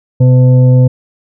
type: tone with frequency modulation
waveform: sine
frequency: 128.1 Hz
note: C3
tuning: 36 cents flat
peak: -3 dBFS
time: 0.2-0.88 s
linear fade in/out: 10 ms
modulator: 379 Hz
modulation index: 0.45
effects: none